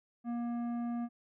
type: tone with tanh clipping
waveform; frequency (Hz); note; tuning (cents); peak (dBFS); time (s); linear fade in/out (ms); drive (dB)
sine; 237.3; A#3; +31; -35; 0.24-1.09; 50; 11
effects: none